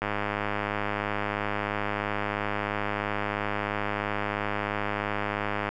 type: click train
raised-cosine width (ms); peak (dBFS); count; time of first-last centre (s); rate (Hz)
0.5; -13; 585; 0.02-5.69; 103
effects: none